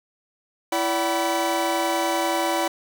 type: tone cluster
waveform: 40% pulse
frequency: 333.4 / 576 / 758 / 980 Hz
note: E4 / D5 / F#5 / B5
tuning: +20 / -34 / +42 / -14 cents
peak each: -26 dBFS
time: 0.72-2.68 s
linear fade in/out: 5 ms
effects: none